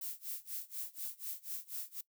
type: noise with tremolo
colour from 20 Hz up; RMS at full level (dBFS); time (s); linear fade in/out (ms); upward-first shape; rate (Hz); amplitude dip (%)
violet; -40; 0.01-2.01; 5; sine; 4.1; 95
effects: noise-tail reverb RT60 0.1 s tail -20 dB re dry